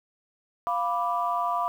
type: chord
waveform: sine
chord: B diminished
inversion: second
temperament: equal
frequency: 698.5 / 987.8 / 1174.7 Hz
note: F5 / B5 / D6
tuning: 0 / 0 / 0 cents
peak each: -28 dBFS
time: 0.67-1.68 s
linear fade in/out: 0 ms
effects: tanh soft clip ceiling -14 dBFS + 9-bit